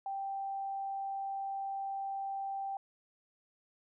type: tone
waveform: sine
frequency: 784 Hz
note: G5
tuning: in tune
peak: -35 dBFS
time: 0.06-2.77 s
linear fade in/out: 2 ms
effects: none